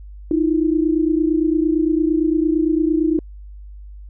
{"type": "tone pair together", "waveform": "sine", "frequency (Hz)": [311.4, 340.2], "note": ["D#4", "F4"], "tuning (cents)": [2, -45], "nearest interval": "major second", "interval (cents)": 153, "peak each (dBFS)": [-16, -19], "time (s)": [0.31, 3.19], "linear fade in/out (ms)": 2, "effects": ["added 50 Hz sine -34 dBFS peak until 4.09 s"]}